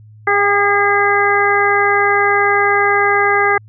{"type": "harmonic tone with a mistuned harmonic", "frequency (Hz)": 406.5, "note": "G#4", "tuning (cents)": -37, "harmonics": [1, 2, 3, 4, 5], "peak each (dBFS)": [-17, -17, -17, -17, -17], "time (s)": [0.27, 3.58], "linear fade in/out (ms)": 5, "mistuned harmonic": 2, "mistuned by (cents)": -21, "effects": ["added 107 Hz sine -38 dBFS peak until 3.68 s"]}